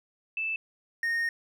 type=tone pair in turn; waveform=sine / triangle; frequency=2637 / 1849.1 Hz; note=E7 / A#6; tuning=0 / -15 cents; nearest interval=tritone; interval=615 cents; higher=first; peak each=-28 / -24 dBFS; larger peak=second; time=0.37-0.56 / 1.03-1.29 s; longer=second; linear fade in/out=2 ms; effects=none